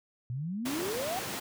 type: exponential sweep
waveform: sine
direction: up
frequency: 116.54 to 783 Hz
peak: -32 dBFS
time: 0.3-1.19 s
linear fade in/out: 0 ms
type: high-pass noise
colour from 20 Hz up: pink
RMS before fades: -37 dBFS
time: 0.65-1.4 s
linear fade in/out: 10 ms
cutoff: 160 Hz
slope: 12 dB/octave
effects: none